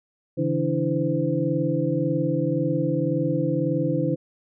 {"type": "tone cluster", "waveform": "sine", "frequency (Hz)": [139.9, 161.7, 290.4, 328.9, 512], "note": ["C#3", "E3", "D4", "E4", "C5"], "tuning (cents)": [16, -33, -19, -4, -38], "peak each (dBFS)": -27, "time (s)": [0.37, 4.16], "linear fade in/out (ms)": 20, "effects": []}